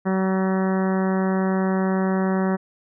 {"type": "harmonic tone with a mistuned harmonic", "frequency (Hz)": 189.4, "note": "F#3", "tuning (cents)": 41, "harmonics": [1, 2, 3, 4, 5, 6, 7, 8, 9, 10], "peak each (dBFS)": [-20, -26, -30, -32, -34, -36, -37, -38, -39, -40], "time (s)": [0.05, 2.57], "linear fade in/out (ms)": 20, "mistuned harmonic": 9, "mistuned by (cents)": 18, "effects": []}